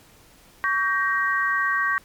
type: chord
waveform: sine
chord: G diminished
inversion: second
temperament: just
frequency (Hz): 1128.9 / 1568 / 1881.6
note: Db6 / G6 / Bb6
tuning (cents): +31 / 0 / +16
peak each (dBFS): -24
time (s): 0.64-1.98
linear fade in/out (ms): 0
effects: pink hiss -53 dBFS RMS until 2.04 s + MP3 96 kbps